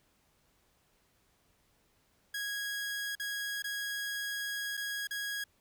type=tone with dropouts; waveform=sawtooth; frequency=1652 Hz; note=G#6; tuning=10 cents flat; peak=-31 dBFS; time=2.34-5.44 s; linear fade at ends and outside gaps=5 ms; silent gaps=3.153-3.197 / 3.623-3.641 / 4.77-4.774 / 5.072-5.108 s; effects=pink hiss -71 dBFS RMS until 5.6 s